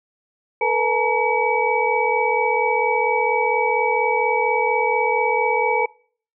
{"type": "tone cluster", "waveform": "sine", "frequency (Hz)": [445.6, 489.9, 858, 934, 2280], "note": ["A4", "B4", "A5", "A#5", "C#7"], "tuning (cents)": [22, -14, -44, 3, 48], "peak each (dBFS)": -23, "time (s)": [0.61, 5.86], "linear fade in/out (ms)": 5, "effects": ["noise-tail reverb RT60 0.5 s tail -25 dB re dry"]}